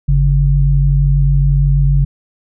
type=tone pair together; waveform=sine; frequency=49.18 / 141 Hz; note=G1 / C#3; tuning=+6 / +30 cents; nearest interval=octave + tritone; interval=1824 cents; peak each=-11 dBFS; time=0.08-2.05 s; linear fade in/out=10 ms; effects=none